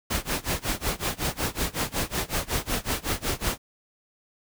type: noise with tremolo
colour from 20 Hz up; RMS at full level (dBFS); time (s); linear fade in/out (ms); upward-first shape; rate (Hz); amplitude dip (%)
pink; -25; 0.1-3.58; 10; sine; 5.4; 95
effects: none